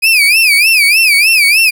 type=tone with vibrato; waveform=35% pulse; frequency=2457 Hz; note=D#7; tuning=22 cents flat; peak=-4 dBFS; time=0.02-1.71 s; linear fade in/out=20 ms; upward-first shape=sine; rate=3.3 Hz; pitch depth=170 cents each way; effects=none